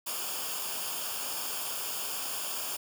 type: noise with comb filter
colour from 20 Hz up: white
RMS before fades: -35 dBFS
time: 0.06-2.77 s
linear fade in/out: 10 ms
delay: 0.5 ms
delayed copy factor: -0.7
effects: none